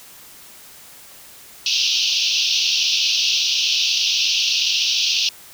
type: band-pass noise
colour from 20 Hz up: pink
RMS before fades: -19 dBFS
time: 1.66-5.29 s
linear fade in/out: 2 ms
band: 2600 to 6000 Hz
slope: 96 dB/octave
effects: white hiss -43 dBFS RMS until 5.53 s